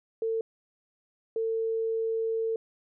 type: tone pair in turn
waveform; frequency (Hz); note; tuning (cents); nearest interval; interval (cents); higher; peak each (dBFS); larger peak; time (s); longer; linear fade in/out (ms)
sine; 450 / 450; A4 / A4; +39 / +39; unison; 0; neither; -26; neither; 0.22-0.41 / 1.36-2.56; second; 2
effects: none